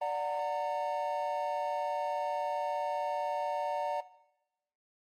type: chord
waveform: triangle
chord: D augmented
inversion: none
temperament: just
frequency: 587.3 / 734.2 / 917.7 Hz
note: D5 / F#5 / A#5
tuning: 0 / -14 / -27 cents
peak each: -33 dBFS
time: 0.01-4.01 s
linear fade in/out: 10 ms
effects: noise-tail reverb RT60 0.9 s tail -18 dB re dry + Opus 24 kbps